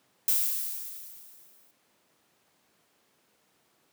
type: noise with exponential decay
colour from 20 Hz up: violet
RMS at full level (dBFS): -23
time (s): 0.28-1.71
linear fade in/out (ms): 1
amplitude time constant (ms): 310
effects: pink hiss -68 dBFS RMS until 3.92 s + high-pass 200 Hz 12 dB/octave